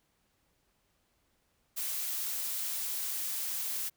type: noise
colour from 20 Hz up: blue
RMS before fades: -35 dBFS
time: 1.76-3.9 s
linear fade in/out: 20 ms
effects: pink hiss -74 dBFS RMS until 3.96 s